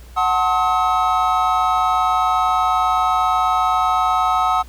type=chord; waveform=triangle; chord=F# diminished seventh; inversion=none; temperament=just; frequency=740 / 888 / 1065.6 / 1278.7 Hz; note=F#5 / A5 / C6 / Eb6; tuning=0 / +16 / +31 / +47 cents; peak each=-17 / -22 / -22 / -16 dBFS; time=0.16-4.63 s; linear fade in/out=20 ms; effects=added 60 Hz sine -37 dBFS peak until 4.68 s + pink hiss -48 dBFS RMS until 4.68 s

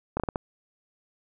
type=slowing click train; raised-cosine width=1 ms; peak=-13 dBFS; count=5; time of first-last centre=0.17-0.358 s; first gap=28 ms; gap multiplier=1.36; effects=none

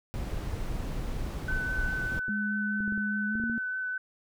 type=noise; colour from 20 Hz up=brown; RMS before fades=-33 dBFS; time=0.14-2.19 s; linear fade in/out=0 ms
type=tone with vibrato; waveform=sine; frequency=1510 Hz; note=F#6; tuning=35 cents sharp; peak=-30 dBFS; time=1.48-3.98 s; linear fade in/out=5 ms; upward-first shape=sine; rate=4.9 Hz; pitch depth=12 cents each way
type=clicks; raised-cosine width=3 ms; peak=-29 dBFS; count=12; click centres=1.951 / 2.123 / 2.191 / 2.283 / 2.805 / 2.879 / 2.923 / 2.978 / 3.354 / 3.4 / 3.438 / 3.498 s
type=tone with pitch glide; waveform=sine; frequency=207.7 to 230.5 Hz; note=G#3 to A#3; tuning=0 to -19 cents; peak=-30 dBFS; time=2.29-3.58 s; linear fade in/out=0 ms; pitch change=+181 cents; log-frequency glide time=3.27-3.44 s
effects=none

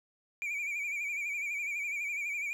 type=tone with vibrato; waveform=triangle; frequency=2337 Hz; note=D7; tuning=9 cents flat; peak=-31 dBFS; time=0.42-2.53 s; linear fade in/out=0 ms; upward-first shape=sine; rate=12 Hz; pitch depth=73 cents each way; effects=none

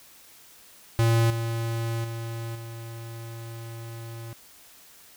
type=tone with level steps; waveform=square; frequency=114.9 Hz; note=A#2; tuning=25 cents flat; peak=-19 / -27 / -32 / -37 dBFS; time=0.99-4.33 s; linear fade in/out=0 ms; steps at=1.3 / 2.04 / 2.55 s; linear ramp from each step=5 ms; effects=white hiss -52 dBFS RMS until 5.16 s

